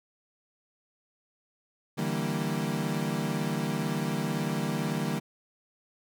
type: chord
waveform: 35% pulse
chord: E half-diminished seventh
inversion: third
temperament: equal with one note detuned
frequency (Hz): 146.83 / 164.81 / 196 / 233.9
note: D3 / E3 / G3 / Bb3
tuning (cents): 0 / 0 / 0 / +6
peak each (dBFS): -32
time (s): 1.97-5.2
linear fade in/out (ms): 20
effects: none